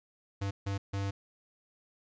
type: tone bursts at uneven times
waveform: square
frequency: 98.8 Hz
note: G2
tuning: 14 cents sharp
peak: -32 dBFS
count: 3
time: 0.41-0.51 / 0.66-0.78 / 0.93-1.11 s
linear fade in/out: 10 ms
effects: resampled to 16000 Hz + 12-bit